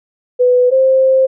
sine tone pair in turn, 497 / 526.6 Hz, B4 / C5, +11 / +11 cents, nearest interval minor second, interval 100 cents, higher second, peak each -7 dBFS, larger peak neither, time 0.39-0.71 / 0.71-1.27 s, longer second, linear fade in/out 20 ms, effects none

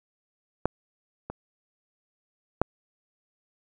clicks, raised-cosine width 1 ms, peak -8 / -20 / -6 dBFS, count 3, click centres 0.656 / 1.3 / 2.616 s, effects none

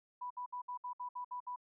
sine tone bursts, 987.8 Hz, B5, in tune, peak -39 dBFS, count 9, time 0.21-1.561 s, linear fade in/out 10 ms, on 95 ms, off 62 ms, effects none

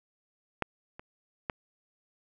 clicks, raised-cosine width 0.5 ms, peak -13 / -28 / -16 dBFS, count 3, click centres 0.623 / 0.995 / 1.498 s, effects none

